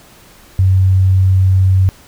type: tone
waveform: sine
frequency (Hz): 94.3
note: F#2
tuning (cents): +33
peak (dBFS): -7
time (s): 0.59-1.89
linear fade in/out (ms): 0
effects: pink hiss -43 dBFS RMS until 2.07 s